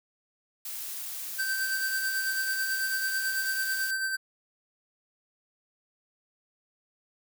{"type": "noise", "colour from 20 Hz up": "blue", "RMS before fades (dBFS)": -37, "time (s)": [0.65, 3.91], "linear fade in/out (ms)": 5}
{"type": "tone with tremolo", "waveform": "square", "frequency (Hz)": 1553, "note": "G6", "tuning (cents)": -17, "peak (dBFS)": -27, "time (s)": [1.38, 4.17], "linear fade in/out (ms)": 20, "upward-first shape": "sine", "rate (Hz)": 9.1, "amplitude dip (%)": 40}
{"effects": []}